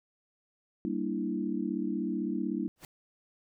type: chord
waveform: sine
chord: E half-diminished seventh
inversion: first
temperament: equal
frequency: 196 / 233.1 / 293.7 / 329.6 Hz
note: G3 / Bb3 / D4 / E4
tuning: 0 / 0 / 0 / 0 cents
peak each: -35 dBFS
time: 0.85-2.68 s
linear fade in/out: 0 ms
type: noise with exponential growth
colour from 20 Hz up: pink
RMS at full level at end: -42 dBFS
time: 2.76-2.85 s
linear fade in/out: 1 ms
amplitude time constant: 18 ms
effects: none